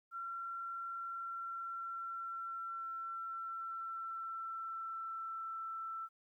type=tone with pitch glide; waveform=sine; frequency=1363 to 1332.6 Hz; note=F6 to E6; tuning=-43 to +18 cents; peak=-40 dBFS; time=0.11-6.09 s; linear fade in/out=50 ms; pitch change=-39 cents; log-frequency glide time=0.93-5.62 s; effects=13-bit